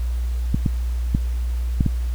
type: clicks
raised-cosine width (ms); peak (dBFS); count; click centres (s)
5; -5; 5; 0.545 / 0.662 / 1.149 / 1.808 / 1.863
effects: added 60 Hz sine -20 dBFS peak until 2.14 s + pink hiss -45 dBFS RMS until 2.14 s